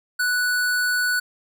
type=tone; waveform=square; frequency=1480 Hz; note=F#6; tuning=in tune; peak=-20 dBFS; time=0.19-1.2 s; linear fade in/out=10 ms; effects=none